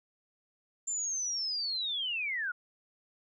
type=linear sweep; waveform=sine; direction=down; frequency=7300 to 1391 Hz; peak=-31 dBFS; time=0.87-2.52 s; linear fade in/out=10 ms; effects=none